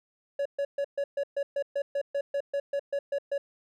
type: tone bursts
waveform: triangle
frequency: 563 Hz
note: C#5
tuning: 27 cents sharp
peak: -24 dBFS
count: 16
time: 0.39-3.38 s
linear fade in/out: 5 ms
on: 65 ms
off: 130 ms
effects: none